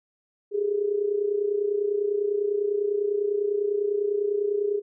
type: tone with amplitude modulation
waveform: sine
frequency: 410 Hz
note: G#4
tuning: 22 cents flat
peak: -19 dBFS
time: 0.51-4.82 s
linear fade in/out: 50 ms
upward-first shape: sine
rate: 30 Hz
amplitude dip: 70%
effects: none

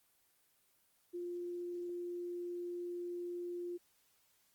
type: tone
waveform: sine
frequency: 350.9 Hz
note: F4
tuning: 8 cents sharp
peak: -39 dBFS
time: 1.13-3.78 s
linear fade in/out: 20 ms
effects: white hiss -73 dBFS RMS until 4.54 s + Opus 24 kbps

